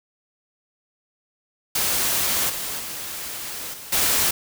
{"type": "noise with level steps", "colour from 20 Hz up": "white", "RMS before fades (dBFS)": [-22, -29, -32, -38, -20], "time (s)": [1.75, 4.31], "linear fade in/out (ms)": 5, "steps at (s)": [2.49, 2.79, 3.73, 3.92], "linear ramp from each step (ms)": 10, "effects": []}